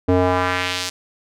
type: tone with band-pass filter sweep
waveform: square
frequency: 90.9 Hz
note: F#2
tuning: 30 cents flat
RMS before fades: -19 dBFS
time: 0.08-0.9 s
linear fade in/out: 10 ms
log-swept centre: 380 to 5900 Hz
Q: 1.2
effects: none